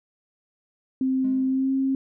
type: tone with pitch glide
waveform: sine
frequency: 262 to 267.7 Hz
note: C4 to C4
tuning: +2 to +40 cents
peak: -20 dBFS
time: 1.01-1.95 s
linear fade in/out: 2 ms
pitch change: +38 cents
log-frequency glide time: 1.47-1.72 s
type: tone with exponential decay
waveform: triangle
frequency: 209.6 Hz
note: G#3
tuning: 16 cents sharp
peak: -29 dBFS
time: 1.24-1.89 s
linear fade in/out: 5 ms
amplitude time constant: 140 ms
effects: none